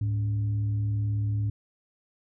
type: tone with frequency modulation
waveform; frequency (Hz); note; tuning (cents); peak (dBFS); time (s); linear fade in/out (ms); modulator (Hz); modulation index
sine; 105.7; G#2; +31; -24; 0.01-1.5; 5; 175; 0.25
effects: none